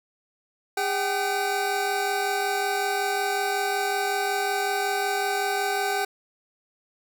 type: tone pair together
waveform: 25% pulse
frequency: 404.7 / 764 Hz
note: G#4 / G5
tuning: -45 / -45 cents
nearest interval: major seventh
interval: 1100 cents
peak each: -24 / -22 dBFS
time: 0.77-6.05 s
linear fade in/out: 5 ms
effects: none